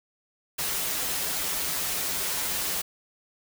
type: noise with comb filter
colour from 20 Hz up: white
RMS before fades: -29 dBFS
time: 0.58-2.82 s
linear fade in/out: 10 ms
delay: 8.7 ms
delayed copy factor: -0.7
effects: none